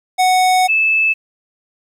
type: tone pair in turn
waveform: square / sine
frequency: 740 / 2620 Hz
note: F#5 / E7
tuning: 0 / -11 cents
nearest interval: octave + minor seventh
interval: 2189 cents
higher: second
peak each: -11 dBFS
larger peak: neither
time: 0.18-0.68 / 0.68-1.14 s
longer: first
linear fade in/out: 20 ms
effects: low-pass 12000 Hz 12 dB/octave + 8-bit